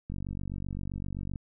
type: click train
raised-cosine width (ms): 5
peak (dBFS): -24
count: 61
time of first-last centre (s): 0.1-1.358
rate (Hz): 47.7
effects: none